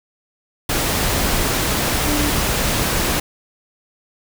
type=tone in noise; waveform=sine; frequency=294.8 Hz; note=D4; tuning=7 cents sharp; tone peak=-21 dBFS; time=2.07-2.3 s; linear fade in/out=5 ms; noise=pink; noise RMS=-19 dBFS; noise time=0.69-3.2 s; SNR=-5 dB; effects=none